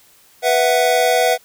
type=chord; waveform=square; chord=B suspended fourth; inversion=none; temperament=equal; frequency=493.9 / 659.3 / 740 Hz; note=B4 / E5 / F#5; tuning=0 / 0 / 0 cents; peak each=-18 dBFS; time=0.42-1.38 s; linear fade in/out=50 ms; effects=white hiss -51 dBFS RMS until 1.44 s